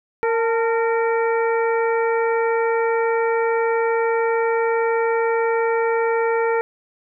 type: harmonic tone with a mistuned harmonic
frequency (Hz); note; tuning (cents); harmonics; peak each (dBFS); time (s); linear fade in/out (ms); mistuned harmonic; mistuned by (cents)
460.4; A#4; -22; 1 / 2 / 3 / 4 / 5; -18 / -24 / -28 / -30 / -32; 0.23-6.61; 0; 2; -52
effects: none